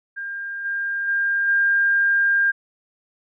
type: tone with level steps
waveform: sine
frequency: 1603 Hz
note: G6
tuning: 38 cents sharp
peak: -27 / -22 / -18 / -15 dBFS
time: 0.16-2.52 s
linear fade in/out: 20 ms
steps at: 0.64 / 1.07 / 1.47 s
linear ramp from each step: 20 ms
effects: none